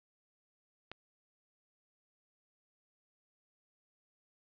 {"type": "click", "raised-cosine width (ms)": 0.3, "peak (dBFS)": -27, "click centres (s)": 0.916, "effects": ["resampled to 11025 Hz", "10-bit"]}